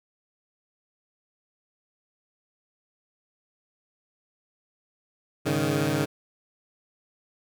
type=chord; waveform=15% pulse; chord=Ab suspended fourth; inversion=none; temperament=equal with one note detuned; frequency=103.83 / 139.47 / 155.56 Hz; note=Ab2 / Db3 / Eb3; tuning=0 / +11 / 0 cents; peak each=-26 / -20 / -21 dBFS; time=5.45-6.06 s; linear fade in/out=20 ms; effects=none